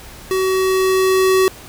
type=tone with level ramp; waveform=square; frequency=377.5 Hz; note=F#4; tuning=35 cents sharp; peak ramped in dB=-16 to -11 dBFS; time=0.31-1.48 s; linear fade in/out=0 ms; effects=added 60 Hz sine -46 dBFS peak until 1.68 s + pink hiss -38 dBFS RMS until 1.68 s